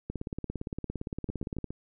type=two click trains; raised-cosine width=3 ms; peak=-21 / -24 dBFS; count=28 / 4; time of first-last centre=0.1-1.643 / 1.29-1.706 s; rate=17.5 / 7.22 Hz; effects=none